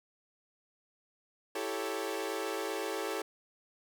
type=chord; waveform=sawtooth; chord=A dominant seventh; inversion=second; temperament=equal; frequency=329.6 / 392 / 440 / 554.4 Hz; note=E4 / G4 / A4 / C#5; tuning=0 / 0 / 0 / 0 cents; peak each=-37 / -35 / -34 / -37 dBFS; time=1.55-3.22 s; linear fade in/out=5 ms; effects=none